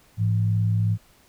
sine tone pair together, 106.6 / 169.22 Hz, G#2 / E3, +46 / +46 cents, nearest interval minor sixth, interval 800 cents, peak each -19 / -28 dBFS, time 0.17-0.98 s, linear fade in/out 50 ms, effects pink hiss -57 dBFS RMS until 1.28 s

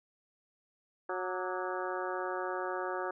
harmonic tone with a mistuned harmonic, 183.5 Hz, F#3, 14 cents flat, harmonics 2 / 3 / 4 / 5 / 6 / 7 / 8 / 9, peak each -38 / -40 / -41 / -42 / -43 / -43 / -44 / -45 dBFS, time 1.09-3.11 s, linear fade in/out 5 ms, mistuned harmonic 6, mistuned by +91 cents, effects none

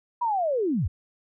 sine linear sweep, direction down, 987.8 to 59.4 Hz, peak -22 dBFS, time 0.21-0.88 s, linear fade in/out 10 ms, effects none

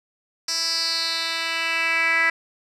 10% pulse tone with band-pass filter sweep, 329.6 Hz, E4, in tune, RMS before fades -23 dBFS, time 0.48-2.3 s, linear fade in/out 5 ms, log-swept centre 5700 to 2000 Hz, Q 4.3, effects none

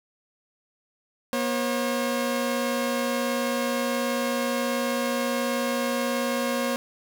sawtooth tone pair together, 240.7 / 540 Hz, B3 / C#5, -44 / -45 cents, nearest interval octave + major second, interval 1399 cents, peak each -23 dBFS, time 1.33-6.76 s, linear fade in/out 0 ms, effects none

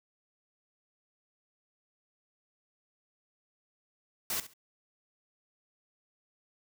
white noise with echo, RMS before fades -33 dBFS, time 4.3-4.4 s, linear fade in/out 2 ms, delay 68 ms, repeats 2, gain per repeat -14 dB, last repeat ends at 4.536 s, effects none

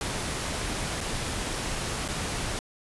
pink noise with dropouts, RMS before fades -31 dBFS, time 0.01-2.59 s, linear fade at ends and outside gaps 1 ms, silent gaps 1.006-1.011 / 2.079-2.086 s, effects resampled to 24000 Hz

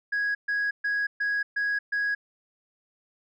sine tone bursts, 1658 Hz, G#6, 3 cents flat, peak -22 dBFS, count 6, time 0.12-2.15 s, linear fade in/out 10 ms, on 230 ms, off 130 ms, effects tanh soft clip ceiling -22 dBFS

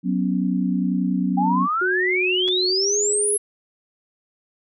sine chord, F# suspended fourth, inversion none, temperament equal, 185 / 246.9 / 277.2 Hz, F#3 / B3 / C#4, 0 / 0 / 0 cents, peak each -21 / -24 / -25 dBFS, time 0.03-1.68 s, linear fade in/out 50 ms
sine exponential sweep, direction up, 785 to 11140 Hz, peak -19 dBFS, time 1.37-3.38 s, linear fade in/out 10 ms
sine tone with pitch glide, 367.5 to 414.9 Hz, F#4 to G#4, -12 to -2 cents, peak -22 dBFS, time 1.81-3.37 s, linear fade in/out 10 ms, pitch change +210 cents, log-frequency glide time 2.68-2.96 s
clicks, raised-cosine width 0.2 ms, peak -19 dBFS, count 2, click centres 2.479 / 2.486 s
effects none

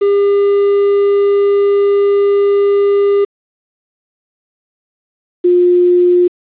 triangle / sine tone pair in turn, 402.6 / 355.6 Hz, G4 / F4, +46 / +31 cents, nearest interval major second, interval 215 cents, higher first, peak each -6 dBFS, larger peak neither, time 0.01-3.25 / 5.44-6.28 s, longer first, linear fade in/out 10 ms, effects resampled to 8000 Hz + 7-bit

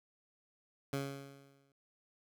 15% pulse tone with exponential decay, 138.59 Hz, C#3, in tune, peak -27 dBFS, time 0.93-1.72 s, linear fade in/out 2 ms, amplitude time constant 170 ms, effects none

